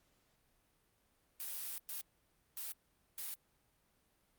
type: noise bursts at uneven times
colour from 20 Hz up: blue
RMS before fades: -43 dBFS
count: 4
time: 1.4-1.78 / 1.89-2.01 / 2.57-2.72 / 3.18-3.34 s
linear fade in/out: 0 ms
effects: pink hiss -75 dBFS RMS until 4.38 s + Opus 48 kbps